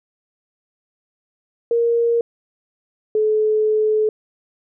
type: tone pair in turn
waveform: sine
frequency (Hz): 467.7 / 430.4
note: A#4 / A4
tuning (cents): +6 / -38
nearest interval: minor second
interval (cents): 144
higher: first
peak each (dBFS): -14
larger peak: neither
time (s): 1.71-2.21 / 3.15-4.09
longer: second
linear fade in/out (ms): 2
effects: none